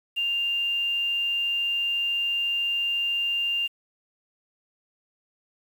sine tone with quantisation, 2794 Hz, F7, in tune, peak -23 dBFS, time 0.16-3.68 s, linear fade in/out 20 ms, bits 8, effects none

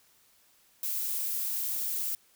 violet noise, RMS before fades -32 dBFS, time 0.83-2.15 s, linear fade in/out 2 ms, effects white hiss -64 dBFS RMS until 2.35 s

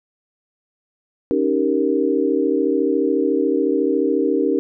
sine chord, Eb dominant seventh, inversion third, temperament equal, 277.2 / 311.1 / 392 / 466.2 Hz, Db4 / Eb4 / G4 / Bb4, 0 / 0 / 0 / 0 cents, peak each -21 dBFS, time 1.31-4.59 s, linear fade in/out 0 ms, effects none

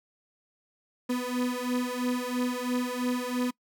35% pulse beating tone pair, 246.9 / 249.9 Hz, B3 / B3, 0 / +21 cents, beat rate 3 Hz, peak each -29 dBFS, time 1.09-3.51 s, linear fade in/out 10 ms, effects noise-tail reverb RT60 0.1 s tail -23 dB re dry

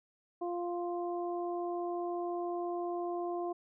harmonic tone, 349.2 Hz, F4, in tune, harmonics 1 / 2 / 3, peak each -35 / -38 / -45 dBFS, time 0.41-3.53 s, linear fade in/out 10 ms, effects none

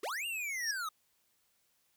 square linear two-way sweep, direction up then down, 329.6 to 2851 to 1224 Hz, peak -36 dBFS, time 0.03-0.89 s, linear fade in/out 5 ms, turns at 0.26 s
sine tone with exponential growth, 5600 Hz, F8, 4 cents sharp, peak -29 dBFS, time 0.47-0.71 s, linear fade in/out 2 ms, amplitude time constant 52 ms
effects white hiss -74 dBFS RMS until 1.96 s

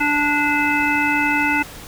harmonic tone with a mistuned harmonic, 293 Hz, D4, 4 cents flat, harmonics 1 / 3 / 5 / 7 / 9, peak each -22 / -22 / -22 / -22 / -22 dBFS, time 0-1.63 s, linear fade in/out 10 ms, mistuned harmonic 9, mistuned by -20 cents, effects pink hiss -37 dBFS RMS until 1.87 s

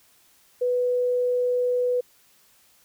sine tone, 494.5 Hz, B4, 2 cents sharp, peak -20 dBFS, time 0.61-2.01 s, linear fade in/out 10 ms, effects white hiss -59 dBFS RMS until 2.84 s

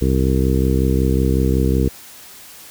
harmonic tone, 65.41 Hz, C2, in tune, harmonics 1 / 2 / 3 / 4 / 5 / 6 / 7, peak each -17 / -20 / -22 / -23 / -24 / -25 / -25 dBFS, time 0.01-1.89 s, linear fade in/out 10 ms, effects white hiss -40 dBFS RMS until 2.7 s

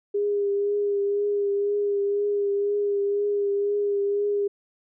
sine tone with vibrato, 405.9 Hz, G#4, 40 cents flat, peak -21 dBFS, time 0.14-4.48 s, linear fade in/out 10 ms, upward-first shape triangle, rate 2 Hz, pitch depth 26 cents each way, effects none

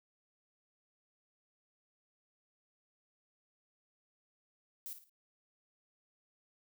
violet noise with echo, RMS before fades -44 dBFS, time 4.86-4.93 s, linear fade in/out 0 ms, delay 55 ms, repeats 3, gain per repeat -9 dB, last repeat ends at 5.095 s, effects none

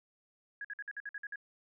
sine tone bursts, 1661.2 Hz, G#6, in tune, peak -38 dBFS, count 9, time 0.61-1.358 s, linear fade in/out 2 ms, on 36 ms, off 53 ms, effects none

